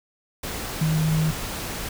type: tone in noise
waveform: sine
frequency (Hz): 157.4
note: D#3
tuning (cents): +20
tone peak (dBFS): -19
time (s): 0.81-1.31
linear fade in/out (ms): 5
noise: pink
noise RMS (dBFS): -31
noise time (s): 0.43-1.89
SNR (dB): +9
effects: none